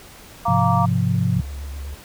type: harmonic tone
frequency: 233.1 Hz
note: A#3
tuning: in tune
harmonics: 3 / 4 / 5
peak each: -22 / -22 / -22 dBFS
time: 0.45-0.86 s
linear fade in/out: 10 ms
type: chord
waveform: sine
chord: F minor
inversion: first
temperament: equal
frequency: 103.83 / 130.81 / 174.61 Hz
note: Ab2 / C3 / F3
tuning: 0 / 0 / 0 cents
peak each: -21 dBFS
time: 0.48-1.41 s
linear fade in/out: 5 ms
type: tone with vibrato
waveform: sine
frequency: 69.8 Hz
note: C#2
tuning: 13 cents sharp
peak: -28 dBFS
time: 1.35-1.95 s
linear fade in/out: 10 ms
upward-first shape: sine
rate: 7.9 Hz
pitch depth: 54 cents each way
effects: pink hiss -43 dBFS RMS until 2.04 s